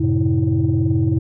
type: tone cluster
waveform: sine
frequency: 92.9 / 111.5 / 134.6 / 323.5 Hz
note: F#2 / A2 / C3 / E4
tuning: +7 / +23 / +49 / -32 cents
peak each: -19 dBFS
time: 0-1.19 s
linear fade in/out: 10 ms
effects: tanh soft clip ceiling -8 dBFS